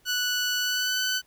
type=tone with pitch glide; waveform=15% pulse; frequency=1480 to 1505.9 Hz; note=F#6 to F#6; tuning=0 to +30 cents; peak=-18 dBFS; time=0.05-1.22 s; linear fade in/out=50 ms; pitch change=+30 cents; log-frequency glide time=0.59-1.01 s; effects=pink hiss -63 dBFS RMS until 1.26 s